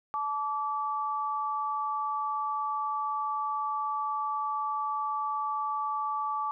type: tone pair together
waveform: sine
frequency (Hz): 866 / 1157.3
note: A5 / D6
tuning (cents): -28 / -26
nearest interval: perfect fourth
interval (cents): 502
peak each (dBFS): -33 / -30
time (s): 0.14-6.51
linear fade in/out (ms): 0
effects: none